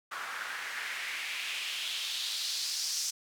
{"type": "noise with band-pass filter sweep", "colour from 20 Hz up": "white", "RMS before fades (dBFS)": -36, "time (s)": [0.11, 3.11], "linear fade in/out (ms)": 10, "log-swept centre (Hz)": [1300, 5800], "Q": 2.7, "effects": []}